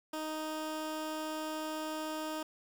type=tone; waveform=15% pulse; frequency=311.2 Hz; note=D#4; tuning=in tune; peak=-30 dBFS; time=0.13-2.43 s; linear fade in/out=5 ms; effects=10-bit